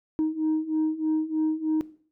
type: beating tone pair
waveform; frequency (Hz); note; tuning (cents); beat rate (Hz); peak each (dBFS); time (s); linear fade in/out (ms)
sine; 311.1 / 314.3; D#4 / D#4; 0 / +18; 3.2; -27 / -23; 0.19-1.81; 0
effects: noise-tail reverb RT60 0.5 s tail -18 dB re dry + tanh soft clip ceiling -19 dBFS